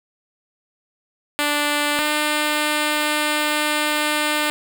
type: tone pair in turn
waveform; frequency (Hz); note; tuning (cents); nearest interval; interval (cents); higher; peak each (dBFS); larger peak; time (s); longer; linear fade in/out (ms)
5% pulse; 293.7 / 300.7; D4 / D4; 0 / +41; unison; 41; second; -7; neither; 1.39-1.99 / 1.99-4.5; second; 0
effects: none